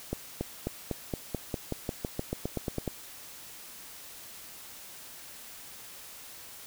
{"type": "accelerating click train", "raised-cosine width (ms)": 2, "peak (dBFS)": -17, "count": 17, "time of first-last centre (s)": [0.13, 2.877], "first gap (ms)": 280, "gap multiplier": 0.93, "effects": ["white hiss -47 dBFS RMS until 6.66 s"]}